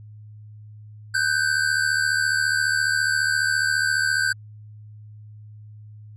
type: tone pair together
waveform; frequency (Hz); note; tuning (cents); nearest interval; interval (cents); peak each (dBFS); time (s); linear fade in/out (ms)
square; 1500.4 / 1575; F#6 / G6; +24 / +8; minor second; 84; -23; 1.14-4.33; 10
effects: added 106 Hz sine -40 dBFS peak until 6.16 s + resampled to 24000 Hz